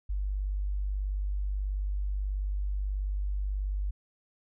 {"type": "tone", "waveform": "sine", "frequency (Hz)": 49.22, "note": "G1", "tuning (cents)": 8, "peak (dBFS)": -28, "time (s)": [0.09, 3.91], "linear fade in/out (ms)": 10, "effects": []}